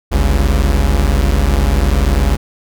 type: tone pair together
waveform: 45% pulse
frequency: 49 / 69.3 Hz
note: G1 / C#2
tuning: 0 / 0 cents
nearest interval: tritone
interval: 600 cents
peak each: -13 dBFS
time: 0.11-2.37 s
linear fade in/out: 20 ms
effects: none